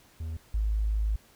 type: tone pair in turn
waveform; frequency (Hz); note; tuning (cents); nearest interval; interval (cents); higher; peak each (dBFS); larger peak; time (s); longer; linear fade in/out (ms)
triangle / sine; 80.4 / 53.17; E2 / G#1; -43 / +41; perfect fifth; 716; first; -30 / -24; second; 0.2-0.37 / 0.54-1.16; second; 5
effects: pink hiss -59 dBFS RMS until 1.35 s